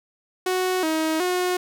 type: tone with pitch steps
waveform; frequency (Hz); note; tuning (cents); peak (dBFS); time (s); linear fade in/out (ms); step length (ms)
sawtooth; 369.2 / 317.1 / 362.1; F#4 / D#4 / F#4; -4 / +33 / -37; -17; 0.46-1.57; 5; 370
effects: none